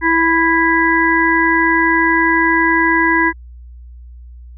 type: harmonic tone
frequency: 329.6 Hz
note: E4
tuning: in tune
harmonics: 1 / 3 / 5 / 6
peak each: -16 / -16 / -16 / -16 dBFS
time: 0.01-3.33 s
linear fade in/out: 50 ms
effects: added 60 Hz sine -33 dBFS peak until 4.57 s